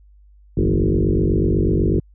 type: tone with frequency modulation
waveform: sine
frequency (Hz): 127.3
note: C3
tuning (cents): -47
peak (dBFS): -14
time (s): 0.57-2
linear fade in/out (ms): 5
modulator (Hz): 48.1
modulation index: 5.9
effects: added 50 Hz sine -46 dBFS peak until 2.14 s